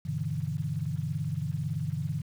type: chord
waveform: sine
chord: E minor seventh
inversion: first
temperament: equal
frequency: 98 / 123.47 / 146.83 / 164.81 Hz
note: G2 / B2 / D3 / E3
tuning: 0 / 0 / 0 / 0 cents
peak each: -37 / -36 / -32 / -35 dBFS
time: 0.05-2.22 s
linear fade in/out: 10 ms
effects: 9-bit